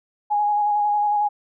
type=tone with vibrato; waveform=sine; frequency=830.6 Hz; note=G#5; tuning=in tune; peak=-17 dBFS; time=0.3-1.29 s; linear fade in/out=20 ms; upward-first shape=square; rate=11 Hz; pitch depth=16 cents each way; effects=none